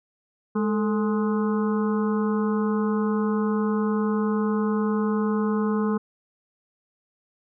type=harmonic tone with a mistuned harmonic; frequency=210 Hz; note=G#3; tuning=19 cents sharp; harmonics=1 / 2 / 4 / 5 / 6 / 7; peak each=-22 / -27 / -38 / -34 / -36 / -42 dBFS; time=0.55-5.98 s; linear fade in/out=10 ms; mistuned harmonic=2; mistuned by=+76 cents; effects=none